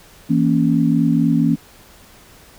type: chord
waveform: sine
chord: A# diminished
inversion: second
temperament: equal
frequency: 164.81 / 233.1 / 277.2 Hz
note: E3 / A#3 / C#4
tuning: 0 / 0 / 0 cents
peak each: -17 dBFS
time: 0.29-1.56 s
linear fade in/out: 20 ms
effects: pink hiss -46 dBFS RMS until 2.58 s